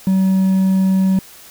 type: tone with hard clipping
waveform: triangle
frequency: 190 Hz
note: F#3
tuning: 46 cents sharp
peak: -12 dBFS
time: 0.07-1.19 s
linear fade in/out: 2 ms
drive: 5 dB
effects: white hiss -41 dBFS RMS until 1.5 s